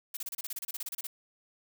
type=noise bursts; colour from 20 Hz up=blue; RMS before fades=-37 dBFS; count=16; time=0.14-1.07 s; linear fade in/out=5 ms; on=30 ms; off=30 ms; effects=none